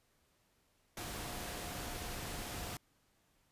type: tone in noise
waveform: sine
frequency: 714 Hz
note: F5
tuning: 38 cents sharp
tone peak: -53 dBFS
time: 0.97-2.77 s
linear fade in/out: 2 ms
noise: pink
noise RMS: -43 dBFS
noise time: 0.97-2.77 s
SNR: -13 dB
effects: pink hiss -74 dBFS RMS until 3.51 s + resampled to 32000 Hz